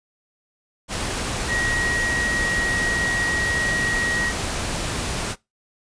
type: tone in noise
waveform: sine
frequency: 1898 Hz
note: A#6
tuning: 31 cents sharp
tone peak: -22 dBFS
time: 1.47-4.33 s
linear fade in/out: 50 ms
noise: pink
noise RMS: -26 dBFS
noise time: 0.88-5.36 s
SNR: +1 dB
effects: noise-tail reverb RT60 0.2 s tail -21 dB re dry + resampled to 22050 Hz